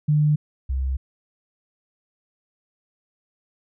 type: tone pair in turn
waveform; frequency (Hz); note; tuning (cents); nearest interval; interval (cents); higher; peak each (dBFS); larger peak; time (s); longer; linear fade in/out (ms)
sine; 150 / 65.92; D3 / C2; +37 / +14; octave + major second; 1423; first; -15 / -21; first; 0.08-0.36 / 0.69-0.97; neither; 10
effects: none